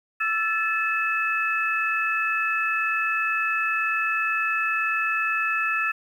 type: tone cluster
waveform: sine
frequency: 1331 / 1740 / 2601 Hz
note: E6 / A6 / E7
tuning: +16 / -20 / -24 cents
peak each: -26 dBFS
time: 0.2-5.92 s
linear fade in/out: 10 ms
effects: 9-bit